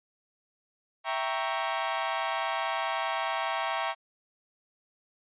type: chord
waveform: sawtooth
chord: E diminished seventh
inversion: none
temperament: equal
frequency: 659.3 / 784 / 932.3 / 1108.7 Hz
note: E5 / G5 / Bb5 / Db6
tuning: 0 / 0 / 0 / 0 cents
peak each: -30 dBFS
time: 1.04-3.95 s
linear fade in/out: 50 ms
effects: resampled to 8000 Hz